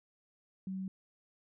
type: tone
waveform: sine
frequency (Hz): 189.8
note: F#3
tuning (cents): +44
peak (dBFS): -36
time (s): 0.67-0.88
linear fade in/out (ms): 2
effects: none